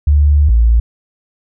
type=tone pair in turn; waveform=sine; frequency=73.1 / 57.17 Hz; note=D2 / A#1; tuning=-7 / -33 cents; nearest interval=major third; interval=426 cents; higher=first; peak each=-6 dBFS; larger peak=neither; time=0.07-0.49 / 0.49-0.8 s; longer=first; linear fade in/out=5 ms; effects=none